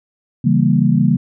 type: chord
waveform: sine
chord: C# diminished seventh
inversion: none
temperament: equal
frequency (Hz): 138.59 / 164.81 / 196 / 233.1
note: C#3 / E3 / G3 / Bb3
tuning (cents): 0 / 0 / 0 / 0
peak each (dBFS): -16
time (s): 0.44-1.17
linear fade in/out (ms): 10
effects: none